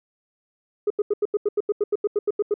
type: tone bursts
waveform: sine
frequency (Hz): 414.6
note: G#4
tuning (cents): -3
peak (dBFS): -16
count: 15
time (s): 0.87-2.541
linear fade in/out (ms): 5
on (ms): 33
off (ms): 84
effects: tanh soft clip ceiling -15 dBFS